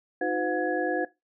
sine tone cluster, 312.6 / 362.4 / 507 / 721 / 1678 Hz, D#4 / F#4 / B4 / F#5 / G#6, +8 / -36 / +45 / -45 / +17 cents, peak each -31 dBFS, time 0.21-1.05 s, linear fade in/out 5 ms, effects noise-tail reverb RT60 0.2 s tail -19 dB re dry

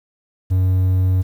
triangle tone, 92.9 Hz, F#2, 7 cents sharp, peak -11 dBFS, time 0.5-1.23 s, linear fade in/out 20 ms, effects 8-bit

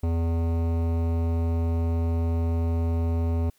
sine tone with hard clipping, 83.2 Hz, E2, 17 cents sharp, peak -24 dBFS, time 0.03-3.5 s, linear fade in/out 5 ms, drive 16 dB, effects white hiss -65 dBFS RMS until 3.58 s

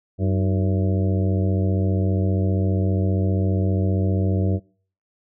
harmonic tone with a mistuned harmonic, 95 Hz, F#2, 46 cents sharp, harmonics 1 / 2 / 3 / 4 / 5 / 6 / 7, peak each -19 / -25 / -29 / -31 / -33 / -35 / -36 dBFS, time 0.18-4.6 s, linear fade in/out 50 ms, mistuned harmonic 3, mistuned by +110 cents, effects noise-tail reverb RT60 0.5 s tail -26 dB re dry

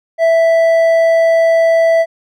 sine tone with hard clipping, 659.3 Hz, E5, in tune, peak -9 dBFS, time 0.18-2.06 s, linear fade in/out 50 ms, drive 5 dB, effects none

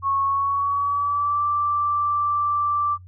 sine tone with pitch glide, 1100 to 1172.2 Hz, C#6 to D6, -14 to -4 cents, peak -19 dBFS, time 0.02-2.98 s, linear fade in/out 50 ms, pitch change +110 cents, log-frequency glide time 0.23-1.45 s, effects noise-tail reverb RT60 0.1 s tail -20 dB re dry + added 91 Hz sine -41 dBFS peak until 3.07 s

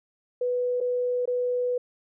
sine tone with dropouts, 493.9 Hz, B4, in tune, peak -23 dBFS, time 0.41-1.78 s, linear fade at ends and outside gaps 5 ms, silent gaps 0.804-0.81 / 1.256-1.275 s, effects none

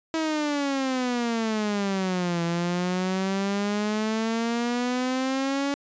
sawtooth exponential two-way sweep, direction down then up, 324.8 to 168.2 to 283.4 Hz, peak -20 dBFS, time 0.14-5.74 s, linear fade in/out 0 ms, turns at 2.43 s, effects resampled to 16000 Hz

